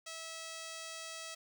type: tone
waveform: 5% pulse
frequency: 650 Hz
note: E5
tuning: 24 cents flat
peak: -32 dBFS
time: 0.06-1.35 s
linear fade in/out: 10 ms
effects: none